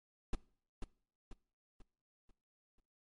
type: noise with echo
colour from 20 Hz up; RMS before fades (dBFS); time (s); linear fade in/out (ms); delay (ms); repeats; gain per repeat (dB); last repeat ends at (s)
brown; -32; 0.33-0.35; 2; 490; 5; -7; 2.8
effects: noise-tail reverb RT60 0.5 s tail -21 dB re dry + MP3 48 kbps